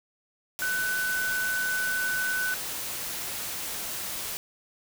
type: tone in noise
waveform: sine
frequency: 1500 Hz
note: F#6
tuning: 23 cents sharp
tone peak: -26 dBFS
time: 0.62-2.54 s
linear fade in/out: 0 ms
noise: white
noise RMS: -34 dBFS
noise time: 0.59-4.37 s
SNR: +5 dB
effects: none